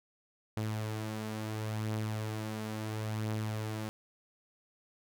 sawtooth beating tone pair, 108.3 / 109.03 Hz, A2 / A2, -27 / -15 cents, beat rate 0.73 Hz, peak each -31 / -38 dBFS, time 0.57-3.89 s, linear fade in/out 0 ms, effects none

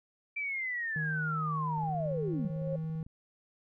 sine linear sweep, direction down, 2350 to 155.8 Hz, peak -32 dBFS, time 0.36-2.5 s, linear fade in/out 10 ms
triangle tone with pitch glide, 155.56 to 159.84 Hz, D#3 to D#3, 0 to +47 cents, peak -31 dBFS, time 0.96-3.03 s, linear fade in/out 2 ms, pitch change +47 cents, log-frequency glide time 1.72-2.9 s
click train, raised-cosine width 5 ms, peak -40 dBFS, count 24, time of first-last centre 1.78-3.065 s, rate 17.9 Hz
sine tone with exponential growth, 540 Hz, C#5, 45 cents flat, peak -31 dBFS, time 2.07-2.76 s, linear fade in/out 5 ms, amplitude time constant 150 ms
effects none

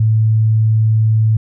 sine tone, 110 Hz, A2, in tune, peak -9 dBFS, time 0-1.37 s, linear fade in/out 5 ms, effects none

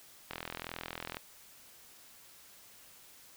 click train, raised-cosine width 0.3 ms, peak -22 dBFS, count 37, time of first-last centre 0.31-1.169 s, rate 41.9 Hz, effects white hiss -57 dBFS RMS until 3.36 s

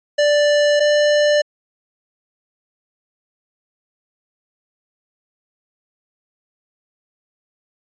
square tone pair in turn, 587.3 / 591.7 Hz, D5 / D5, 0 / +13 cents, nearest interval unison, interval 13 cents, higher second, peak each -13 dBFS, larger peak neither, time 0.18-0.8 / 0.8-1.42 s, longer neither, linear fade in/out 10 ms, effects resampled to 16000 Hz

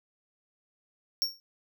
square tone with exponential decay, 5510 Hz, F8, 24 cents flat, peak -22 dBFS, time 1.22-1.4 s, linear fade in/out 0 ms, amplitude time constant 38 ms, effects none

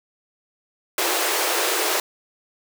pink high-pass noise, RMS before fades -22 dBFS, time 0.98-2 s, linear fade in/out 2 ms, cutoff 330 Hz, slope 96 dB/octave, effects none

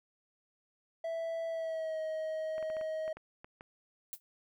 triangle tone with pitch glide, 659 to 631.1 Hz, E5 to D#5, -1 to +24 cents, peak -32 dBFS, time 1.04-3.13 s, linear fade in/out 5 ms, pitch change -75 cents, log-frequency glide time 1.48-2 s
clicks, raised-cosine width 0.5 ms, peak -33 dBFS, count 9, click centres 2.581 / 2.627 / 2.701 / 2.768 / 2.812 / 3.079 / 3.17 / 3.445 / 3.609 s
violet noise with exponential decay, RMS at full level -37 dBFS, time 4.13-4.2 s, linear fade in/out 0 ms, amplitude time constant 15 ms
effects none

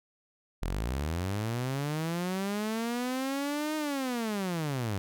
sawtooth linear two-way sweep, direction up then down, 38.28 to 311.1 to 92.8 Hz, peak -26 dBFS, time 0.62-4.98 s, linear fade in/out 0 ms, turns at 3.76 s, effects none

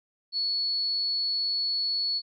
sine tone, 4402 Hz, C#8, 13 cents flat, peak -25 dBFS, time 0.32-2.22 s, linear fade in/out 50 ms, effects none

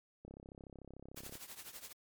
click train, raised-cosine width 2 ms, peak -38 dBFS, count 38, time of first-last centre 0.25-1.354 s, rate 33.5 Hz
white noise with tremolo, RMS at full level -47 dBFS, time 1.16-1.93 s, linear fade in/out 10 ms, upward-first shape triangle, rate 12 Hz, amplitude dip 85%
effects MP3 96 kbps

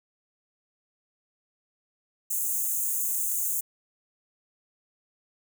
white high-pass noise, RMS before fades -28 dBFS, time 2.3-3.61 s, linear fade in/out 10 ms, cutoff 6400 Hz, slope 96 dB/octave, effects none

